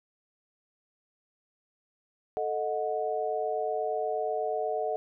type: chord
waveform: sine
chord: D# diminished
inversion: second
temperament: equal with one note detuned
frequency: 440 / 622.3 / 730.6 Hz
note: A4 / D#5 / F#5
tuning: 0 / 0 / -22 cents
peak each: -32 dBFS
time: 2.37-4.96 s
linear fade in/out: 0 ms
effects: none